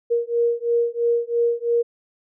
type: beating tone pair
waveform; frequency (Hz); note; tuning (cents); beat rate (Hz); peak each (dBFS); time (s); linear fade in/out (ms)
sine; 469.3 / 472.3; A#4 / A#4; +12 / +23; 3; -21; 0.1-1.83; 20
effects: none